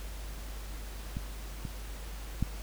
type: clicks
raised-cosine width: 5 ms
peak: -22 / -24 / -16 dBFS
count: 3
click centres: 1.169 / 1.652 / 2.426 s
effects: added 50 Hz sine -39 dBFS peak until 2.62 s + pink hiss -48 dBFS RMS until 2.62 s